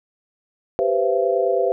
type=chord; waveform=sine; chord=C major seventh; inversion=second; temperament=equal with one note detuned; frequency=392 / 493.9 / 523.3 / 675.8 Hz; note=G4 / B4 / C5 / E5; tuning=0 / 0 / 0 / +43 cents; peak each=-22 dBFS; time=0.79-1.72 s; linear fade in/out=0 ms; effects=none